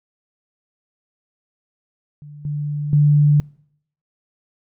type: tone with level steps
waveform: sine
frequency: 147.1 Hz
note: D3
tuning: 3 cents sharp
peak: -35 / -21 / -10 dBFS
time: 2.22-3.4 s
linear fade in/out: 0 ms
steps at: 2.45 / 2.93 s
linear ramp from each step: 2 ms
effects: noise-tail reverb RT60 0.7 s tail -26 dB re dry